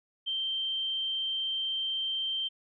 sine tone, 3136 Hz, G7, in tune, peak -29 dBFS, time 0.26-2.49 s, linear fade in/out 20 ms, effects none

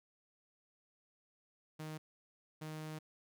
sawtooth tone bursts at uneven times, 155.56 Hz, D#3, in tune, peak -39 dBFS, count 2, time 1.79-1.98 / 2.61-2.99 s, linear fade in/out 10 ms, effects none

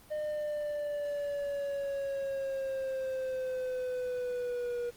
triangle exponential sweep, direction down, 609 to 479.1 Hz, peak -30 dBFS, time 0.1-4.91 s, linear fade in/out 20 ms, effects pink hiss -57 dBFS RMS until 4.96 s + Opus 24 kbps

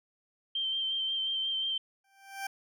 sine tone with vibrato, 3136 Hz, G7, in tune, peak -29 dBFS, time 0.55-1.78 s, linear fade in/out 5 ms, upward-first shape sine, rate 5.6 Hz, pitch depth 20 cents each way
20% pulse tone with exponential growth, 784 Hz, G5, in tune, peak -27 dBFS, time 2.04-2.47 s, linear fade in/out 5 ms, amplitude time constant 93 ms
effects none

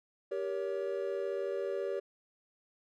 triangle chord, G diminished, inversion none, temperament just, 392 / 470.4 / 564.5 Hz, G4 / Bb4 / Db5, 0 / +16 / +31 cents, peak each -34 / -37 / -35 dBFS, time 0.31-2 s, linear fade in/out 10 ms, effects none

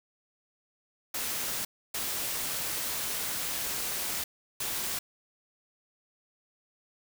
white noise bursts at uneven times, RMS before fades -33 dBFS, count 3, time 1.14-1.65 / 1.94-4.24 / 4.6-4.99 s, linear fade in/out 5 ms, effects none

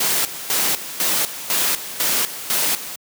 white noise with tremolo, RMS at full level -19 dBFS, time 0-2.96 s, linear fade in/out 5 ms, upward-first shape square, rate 2 Hz, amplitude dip 75%, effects high-pass 150 Hz 12 dB/octave

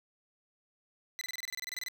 20% pulse tone bursts, 2008 Hz, B6, 28 cents sharp, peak -31 dBFS, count 15, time 1.19-1.884 s, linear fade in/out 0 ms, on 22 ms, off 26 ms, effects none

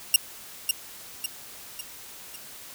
10% pulse tone with echo, 2794 Hz, F7, in tune, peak -5 dBFS, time 0.14-0.16 s, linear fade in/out 2 ms, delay 550 ms, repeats 4, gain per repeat -6 dB, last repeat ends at 2.36 s, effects white hiss -44 dBFS RMS until 2.74 s

